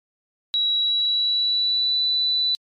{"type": "tone with pitch glide", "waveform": "sine", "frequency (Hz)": [3885, 3978], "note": ["B7", "B7"], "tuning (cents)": [-29, 12], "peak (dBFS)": -18, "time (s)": [0.54, 2.55], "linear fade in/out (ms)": 0, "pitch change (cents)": 41, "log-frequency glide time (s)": [0.73, 2.01], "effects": ["MP3 64 kbps"]}